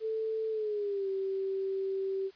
sine tone with pitch glide, 441.2 to 386.3 Hz, A4 to G4, +5 to -25 cents, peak -30 dBFS, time 0-2.31 s, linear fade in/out 50 ms, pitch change -230 cents, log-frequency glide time 0.5-1.09 s, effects white hiss -60 dBFS RMS until 2.35 s + resampled to 11025 Hz

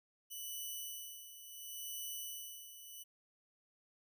5% pulse tone with tremolo, 2976 Hz, F#7, 9 cents sharp, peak -33 dBFS, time 0.3-3.04 s, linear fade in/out 20 ms, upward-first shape sine, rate 0.71 Hz, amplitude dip 70%, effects none

